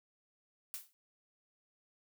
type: noise with exponential decay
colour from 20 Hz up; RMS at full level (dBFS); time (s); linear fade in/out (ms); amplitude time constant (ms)
blue; -39; 0.74-0.93; 0; 40
effects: none